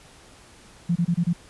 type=tone bursts; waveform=sine; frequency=172.1 Hz; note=F3; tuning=25 cents flat; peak=-18 dBFS; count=5; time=0.89-1.333 s; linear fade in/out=10 ms; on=67 ms; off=27 ms; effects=pink hiss -50 dBFS RMS until 1.49 s + resampled to 24000 Hz